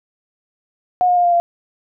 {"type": "tone with pitch steps", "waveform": "sine", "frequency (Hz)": [724, 715.3, 706.6, 698.1, 689.7], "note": ["F#5", "F5", "F5", "F5", "F5"], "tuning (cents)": [-38, 41, 20, -1, -22], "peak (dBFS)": -11, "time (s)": [1.01, 1.4], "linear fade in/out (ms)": 0, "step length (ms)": 78, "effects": []}